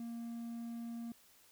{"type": "tone", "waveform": "triangle", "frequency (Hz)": 233.1, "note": "A#3", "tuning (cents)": 0, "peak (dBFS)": -39, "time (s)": [0, 1.12], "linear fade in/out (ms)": 2, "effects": ["white hiss -65 dBFS RMS until 1.51 s"]}